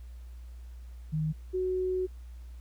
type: tone pair in turn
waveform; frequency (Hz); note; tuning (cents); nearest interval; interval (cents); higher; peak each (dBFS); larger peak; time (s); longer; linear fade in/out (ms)
sine; 155.6 / 370.1; D#3 / F#4; 0 / 0; octave + minor third; 1500; second; -27; neither; 1.12-1.33 / 1.53-2.07; second; 20
effects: added 60 Hz sine -42 dBFS peak until 2.6 s + pink hiss -65 dBFS RMS until 2.6 s